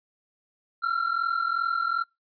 triangle tone pair together, 1344 / 1386.6 Hz, E6 / F6, +33 / -13 cents, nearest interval minor second, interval 54 cents, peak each -25 dBFS, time 0.82-2.04 s, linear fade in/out 20 ms, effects noise-tail reverb RT60 0.2 s tail -24 dB re dry + resampled to 11025 Hz

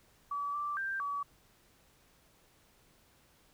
sine tone with pitch steps, 1146 / 1171 / 1578 / 1140 Hz, D6 / D6 / G6 / C#6, -43 / -5 / +11 / +48 cents, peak -33 dBFS, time 0.31-1.23 s, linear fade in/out 5 ms, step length 230 ms, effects pink hiss -66 dBFS RMS until 3.53 s

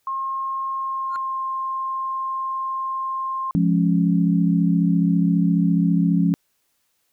sine tone with pitch glide, 1071 to 1058.7 Hz, C6 to C6, +40 to +20 cents, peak -23 dBFS, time 0.07-3.51 s, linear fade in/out 2 ms, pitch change -20 cents, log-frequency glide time 0.75-1.42 s
triangle tone with exponential growth, 1395 Hz, F6, 2 cents flat, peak -24 dBFS, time 1.07-1.16 s, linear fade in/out 0 ms, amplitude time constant 18 ms
sine chord, Db major, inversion first, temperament just, 173.24 / 207.9 / 277.2 Hz, F3 / Ab3 / Db4, -14 / +2 / 0 cents, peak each -17 / -22 / -22 dBFS, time 3.55-6.34 s, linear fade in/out 0 ms
effects white hiss -69 dBFS RMS until 7.12 s

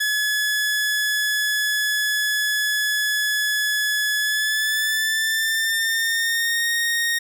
sawtooth tone with pitch glide, 1704 to 1858.2 Hz, G#6 to A#6, +44 to -6 cents, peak -16 dBFS, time 0-7.19 s, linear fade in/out 10 ms, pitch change +150 cents, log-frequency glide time 4.18-6.68 s, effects none

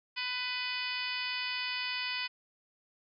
harmonic tone, 498.7 Hz, B4, 17 cents sharp, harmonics 2 / 3 / 4 / 5 / 6 / 7 / 8 / 9 / 10, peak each -44 / -44 / -40 / -38 / -40 / -45 / -50 / -41 / -43 dBFS, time 0.16-2.28 s, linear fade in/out 20 ms, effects none

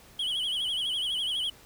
triangle tone with vibrato, 3136 Hz, G7, in tune, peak -26 dBFS, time 0.19-1.5 s, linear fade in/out 5 ms, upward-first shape sine, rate 12 Hz, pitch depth 110 cents each way, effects pink hiss -54 dBFS RMS until 1.65 s

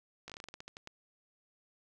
slowing click train, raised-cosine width 0.2 ms, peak -28 dBFS, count 13, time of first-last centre 0.28-0.874 s, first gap 17 ms, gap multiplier 1.18, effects none

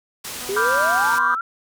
white low-pass noise, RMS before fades -32 dBFS, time 0.24-1.19 s, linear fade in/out 10 ms, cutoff 11000 Hz, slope 12 dB/octave
10% pulse tone, 247.4 Hz, B3, 3 cents sharp, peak -29 dBFS, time 0.41-1.35 s, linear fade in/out 0 ms
sine exponential sweep, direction up, 379.6 to 1396.9 Hz, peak -22 dBFS, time 0.49-1.41 s, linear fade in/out 2 ms
sine chord, G dominant seventh, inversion first, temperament equal, 987.8 / 1174.7 / 1396.9 / 1568 Hz, B5 / D6 / F6 / G6, 0 / 0 / 0 / 0 cents, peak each -23 / -23 / -22 / -21 dBFS, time 0.56-1.35 s, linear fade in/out 10 ms
effects none

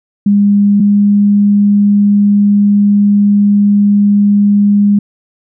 sine tone pair in turn, 202.9 / 203.9 Hz, G#3 / G#3, -40 / -32 cents, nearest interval unison, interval 8 cents, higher second, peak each -5 dBFS, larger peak neither, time 0.26-0.8 / 0.8-4.99 s, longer second, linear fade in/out 5 ms, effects none

